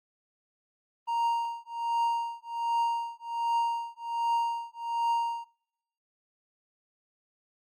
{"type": "tone with tremolo", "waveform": "triangle", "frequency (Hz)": 932.3, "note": "A#5", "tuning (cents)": 0, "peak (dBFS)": -21, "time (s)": [1.07, 5.45], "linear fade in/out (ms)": 20, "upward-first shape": "triangle", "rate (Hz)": 1.3, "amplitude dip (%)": 100, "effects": ["noise-tail reverb RT60 0.8 s tail -26 dB re dry", "Opus 24 kbps"]}